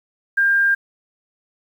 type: tone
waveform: sine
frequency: 1600 Hz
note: G6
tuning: 35 cents sharp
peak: -13 dBFS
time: 0.37-0.75 s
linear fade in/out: 10 ms
effects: 8-bit